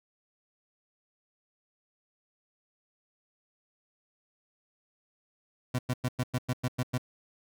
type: tone bursts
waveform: 30% pulse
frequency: 125.8 Hz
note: B2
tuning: 32 cents sharp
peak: -24 dBFS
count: 9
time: 5.74-6.981 s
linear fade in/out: 10 ms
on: 49 ms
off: 100 ms
effects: none